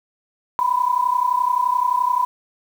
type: tone pair together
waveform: sine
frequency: 978 / 1009.6 Hz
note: B5 / B5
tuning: -17 / +38 cents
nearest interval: minor second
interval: 55 cents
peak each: -19 dBFS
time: 0.59-2.25 s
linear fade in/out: 0 ms
effects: 7-bit